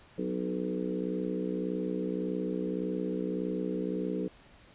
harmonic tone with a mistuned harmonic, 61.74 Hz, B1, in tune, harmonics 3 / 4 / 5 / 6 / 7 / 8, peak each -35 / -39 / -36 / -42 / -36 / -40 dBFS, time 0.18-4.28 s, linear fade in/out 5 ms, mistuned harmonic 4, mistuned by +32 cents, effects pink hiss -57 dBFS RMS until 4.74 s + resampled to 8000 Hz

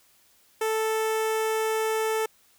sawtooth tone with notch filter, 440 Hz, A4, in tune, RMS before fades -26 dBFS, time 0.61-2.26 s, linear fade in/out 5 ms, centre 4300 Hz, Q 1.9, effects white hiss -61 dBFS RMS until 2.58 s

